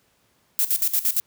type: noise with tremolo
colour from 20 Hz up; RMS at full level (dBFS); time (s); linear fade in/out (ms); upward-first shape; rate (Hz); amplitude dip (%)
violet; -20; 0.59-1.2; 0; square; 8.7; 80
effects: pink hiss -64 dBFS RMS until 1.26 s + high-pass 80 Hz 12 dB/octave